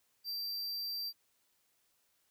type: tone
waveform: square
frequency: 4699 Hz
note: D8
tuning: in tune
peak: -37 dBFS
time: 0.24-1.13 s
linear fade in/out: 50 ms
effects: white hiss -75 dBFS RMS until 2.3 s